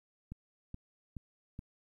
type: click train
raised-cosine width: 5 ms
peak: -30 dBFS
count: 4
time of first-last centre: 0.32-1.591 s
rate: 2.36 Hz
effects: 12-bit